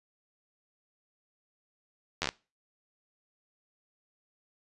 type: slowing click train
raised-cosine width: 0.2 ms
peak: -12 dBFS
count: 6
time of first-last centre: 2.22-2.29 s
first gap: 11 ms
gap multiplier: 1.12
effects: noise-tail reverb RT60 0.3 s tail -22 dB re dry + resampled to 24000 Hz